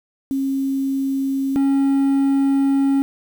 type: tone pair in turn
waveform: sine / triangle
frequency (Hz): 271 / 274.6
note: C#4 / C#4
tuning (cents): -39 / -16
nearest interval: unison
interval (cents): 23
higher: second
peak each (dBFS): -18 / -12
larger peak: second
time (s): 0.31-1.56 / 1.56-3.02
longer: second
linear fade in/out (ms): 0
effects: 7-bit